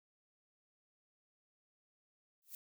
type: noise with exponential growth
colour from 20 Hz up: violet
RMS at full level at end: -44 dBFS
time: 2.42-2.55 s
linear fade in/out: 1 ms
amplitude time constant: 28 ms
effects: none